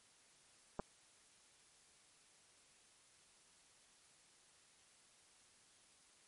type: clicks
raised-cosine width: 1 ms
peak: -28 dBFS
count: 2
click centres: 0.793 / 0.798 s
effects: white hiss -68 dBFS RMS until 6.27 s + MP3 48 kbps